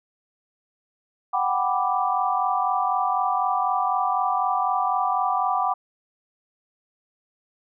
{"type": "chord", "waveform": "sine", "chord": "G major seventh", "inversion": "third", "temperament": "equal", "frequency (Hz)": [740, 784, 987.8, 1174.7], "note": ["F#5", "G5", "B5", "D6"], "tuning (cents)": [0, 0, 0, 0], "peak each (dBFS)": [-25, -26, -27, -25], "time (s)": [1.33, 5.74], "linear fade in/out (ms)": 10, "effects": []}